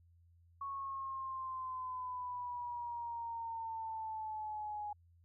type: exponential sweep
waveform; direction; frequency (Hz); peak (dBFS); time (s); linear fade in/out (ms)
sine; down; 1108.7 to 830.6; -39; 0.61-4.93; 5
effects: added 85 Hz sine -63 dBFS peak until 5.24 s